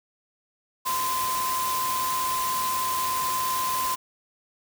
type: tone in noise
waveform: sine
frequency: 1031 Hz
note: C6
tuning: 26 cents flat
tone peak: -25 dBFS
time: 0.85-3.96 s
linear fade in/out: 20 ms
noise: white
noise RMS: -31 dBFS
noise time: 0.85-3.96 s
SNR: +3 dB
effects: none